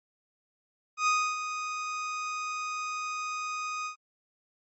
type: tone with ADSR envelope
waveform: 30% pulse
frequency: 1244.5 Hz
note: D#6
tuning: in tune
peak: -19 dBFS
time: 0.97-3.96 s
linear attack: 100 ms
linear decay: 290 ms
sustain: -10 dB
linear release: 100 ms
effects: MP3 32 kbps